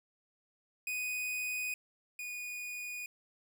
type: tone pair in turn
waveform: 45% pulse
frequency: 2489 / 2462 Hz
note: D#7 / D#7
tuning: 0 / -19 cents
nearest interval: unison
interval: 19 cents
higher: first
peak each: -34 / -39 dBFS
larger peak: first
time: 0.87-1.74 / 2.19-3.06 s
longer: neither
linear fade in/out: 2 ms
effects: none